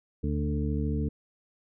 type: harmonic tone with a mistuned harmonic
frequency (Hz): 73.9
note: D2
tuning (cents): +11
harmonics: 1 / 2 / 3 / 4 / 6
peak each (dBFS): -29 / -32 / -33 / -35 / -38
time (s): 0.23-1.09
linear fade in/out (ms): 10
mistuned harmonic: 1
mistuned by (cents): +44
effects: none